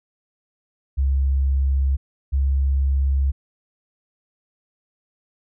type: tone pair in turn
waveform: sine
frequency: 67.8 / 68.19 Hz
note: C#2 / C#2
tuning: -38 / -28 cents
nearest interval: unison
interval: 10 cents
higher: second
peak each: -16 dBFS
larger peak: neither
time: 0.97-1.97 / 2.32-3.32 s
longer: neither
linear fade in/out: 20 ms
effects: none